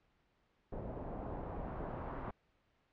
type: noise with low-pass filter sweep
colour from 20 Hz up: pink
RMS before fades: -43 dBFS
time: 0.72-2.31 s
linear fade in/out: 5 ms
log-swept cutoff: 600 to 1100 Hz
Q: 1.4
effects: pink hiss -75 dBFS RMS until 2.92 s + low-pass 3000 Hz 12 dB/octave